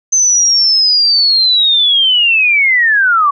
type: linear sweep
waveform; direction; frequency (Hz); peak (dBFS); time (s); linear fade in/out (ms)
sine; down; 6220 to 1108.7; -7; 0.12-3.31; 10
effects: none